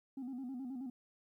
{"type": "tone with vibrato", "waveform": "sine", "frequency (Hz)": 257.4, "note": "C4", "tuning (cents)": -28, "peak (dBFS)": -38, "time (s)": [0.17, 0.9], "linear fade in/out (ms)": 5, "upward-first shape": "square", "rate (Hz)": 9.4, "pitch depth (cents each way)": 86, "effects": ["tanh soft clip ceiling -39 dBFS", "13-bit"]}